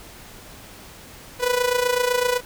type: tone with amplitude modulation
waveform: sawtooth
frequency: 493.9 Hz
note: B4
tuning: in tune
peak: -12 dBFS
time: 1.39-2.41 s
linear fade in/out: 50 ms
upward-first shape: sine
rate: 27.9 Hz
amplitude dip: 70%
effects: pink hiss -43 dBFS RMS until 2.45 s